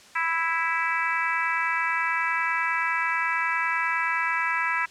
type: harmonic tone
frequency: 329.6 Hz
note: E4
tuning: in tune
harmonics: 3 / 4 / 5 / 6 / 7 / 8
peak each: -29 / -30 / -29 / -29 / -31 / -35 dBFS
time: 0.15-4.86 s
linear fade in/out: 10 ms
effects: white hiss -50 dBFS RMS until 4.9 s + low-pass 7000 Hz 12 dB/octave